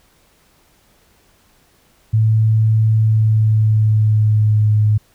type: tone with pitch glide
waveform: sine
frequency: 110 to 106.44 Hz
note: A2 to G#2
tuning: 0 to +43 cents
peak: -10 dBFS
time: 2.13-4.98 s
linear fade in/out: 10 ms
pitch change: -57 cents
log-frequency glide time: 2.95-4.73 s
effects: pink hiss -55 dBFS RMS until 5.14 s